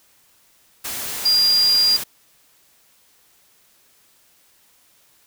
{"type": "tone in noise", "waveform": "sine", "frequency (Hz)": 4800, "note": "D8", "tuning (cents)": 37, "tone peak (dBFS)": -13, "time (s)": [1.25, 1.97], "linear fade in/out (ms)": 10, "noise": "white", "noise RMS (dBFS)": -28, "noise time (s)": [0.84, 2.04], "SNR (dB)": 12, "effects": ["white hiss -57 dBFS RMS until 5.26 s"]}